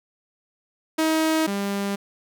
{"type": "tone pair in turn", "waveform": "sawtooth", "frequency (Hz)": [317.6, 199.71], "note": ["D#4", "G3"], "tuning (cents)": [36, 32], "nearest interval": "minor sixth", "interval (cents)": 804, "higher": "first", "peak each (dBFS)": [-15, -20], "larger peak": "first", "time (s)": [[0.98, 1.47], [1.47, 1.96]], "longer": "neither", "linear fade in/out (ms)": 10, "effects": []}